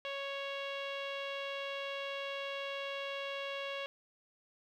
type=tone with low-pass filter; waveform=sawtooth; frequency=554.4 Hz; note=C#5; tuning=in tune; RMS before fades=-40 dBFS; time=0.05-3.86 s; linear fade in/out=0 ms; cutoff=3100 Hz; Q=3.5; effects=12-bit